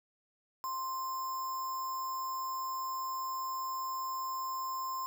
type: tone with sample-and-hold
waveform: sine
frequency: 1045 Hz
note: C6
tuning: 2 cents flat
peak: -34 dBFS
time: 0.64-5.06 s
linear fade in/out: 0 ms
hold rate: 6300 Hz
effects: none